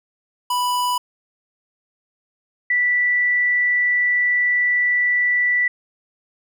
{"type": "tone pair in turn", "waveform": ["square", "sine"], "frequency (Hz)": [987.8, 1966.5], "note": ["B5", "B6"], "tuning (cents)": [0, -8], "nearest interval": "octave", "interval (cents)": 1192, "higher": "second", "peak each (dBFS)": [-19, -15], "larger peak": "second", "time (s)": [[0.5, 0.98], [2.7, 5.68]], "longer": "second", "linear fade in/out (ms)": 5, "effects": []}